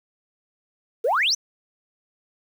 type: exponential sweep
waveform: sine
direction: up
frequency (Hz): 417.1 to 6390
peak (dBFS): -17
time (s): 1.04-1.35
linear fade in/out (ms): 10
effects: tanh soft clip ceiling -13 dBFS + 8-bit